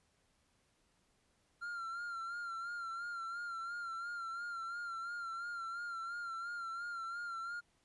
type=tone with vibrato; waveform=triangle; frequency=1381 Hz; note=F6; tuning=20 cents flat; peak=-38 dBFS; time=1.61-7.61 s; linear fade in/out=20 ms; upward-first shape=sine; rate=2.9 Hz; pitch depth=49 cents each way; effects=pink hiss -75 dBFS RMS until 7.84 s + resampled to 24000 Hz